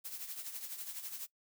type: noise with tremolo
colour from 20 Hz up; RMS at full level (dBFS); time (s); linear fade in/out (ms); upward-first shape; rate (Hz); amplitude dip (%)
blue; -41; 0.04-1.27; 20; triangle; 12; 70
effects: noise-tail reverb RT60 0.1 s tail -20 dB re dry